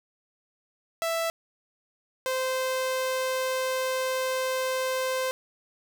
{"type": "tone pair in turn", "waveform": "sawtooth", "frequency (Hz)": [661, 518.6], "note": ["E5", "C5"], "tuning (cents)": [5, -15], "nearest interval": "major third", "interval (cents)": 420, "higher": "first", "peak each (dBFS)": -22, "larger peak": "neither", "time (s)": [[1.02, 1.3], [2.26, 5.31]], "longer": "second", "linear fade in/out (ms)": 0, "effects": []}